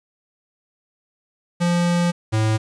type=tone pair in turn; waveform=square; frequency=173.8 / 109.49 Hz; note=F3 / A2; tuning=-8 / -8 cents; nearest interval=minor sixth; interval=800 cents; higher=first; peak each=-17 / -17 dBFS; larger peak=neither; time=1.6-2.12 / 2.32-2.58 s; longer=first; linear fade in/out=20 ms; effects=resampled to 22050 Hz + 8-bit